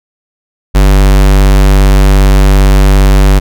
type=tone; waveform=square; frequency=48.73 Hz; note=G1; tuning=10 cents flat; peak=-3 dBFS; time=0.74-3.4 s; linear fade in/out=20 ms; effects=none